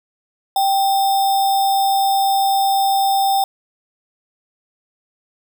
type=tone with sample-and-hold; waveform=sine; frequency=784 Hz; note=G5; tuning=in tune; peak=-13 dBFS; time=0.56-3.44 s; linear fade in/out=2 ms; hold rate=4410 Hz; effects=none